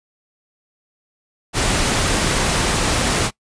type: noise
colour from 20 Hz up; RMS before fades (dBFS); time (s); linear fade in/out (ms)
pink; -18; 1.53-3.31; 50
effects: noise-tail reverb RT60 0.1 s tail -22 dB re dry + resampled to 22050 Hz